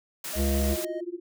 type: high-pass noise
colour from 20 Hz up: white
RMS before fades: -35 dBFS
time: 0.24-0.85 s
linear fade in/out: 5 ms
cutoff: 110 Hz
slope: 96 dB/octave
type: tone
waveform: triangle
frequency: 623 Hz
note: D#5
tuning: 2 cents sharp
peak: -31 dBFS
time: 0.33-1.01 s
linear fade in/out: 10 ms
type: harmonic tone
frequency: 69.3 Hz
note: C#2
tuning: in tune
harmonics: 1 / 3 / 5 / 7 / 9 / 10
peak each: -24 / -29 / -32 / -37 / -43 / -41 dBFS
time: 0.35-0.77 s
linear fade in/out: 50 ms
type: tone with tremolo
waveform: sine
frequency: 349.2 Hz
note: F4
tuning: in tune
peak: -28 dBFS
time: 0.6-1.2 s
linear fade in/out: 20 ms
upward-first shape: sine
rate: 17 Hz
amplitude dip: 95%
effects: none